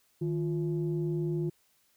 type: tone pair together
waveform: sine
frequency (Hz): 155.55 / 349.2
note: D#3 / F4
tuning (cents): 0 / 0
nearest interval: octave + major second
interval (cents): 1400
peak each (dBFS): -29 / -31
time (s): 0.21-1.5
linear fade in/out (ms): 10
effects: tanh soft clip ceiling -22 dBFS + white hiss -69 dBFS RMS until 1.96 s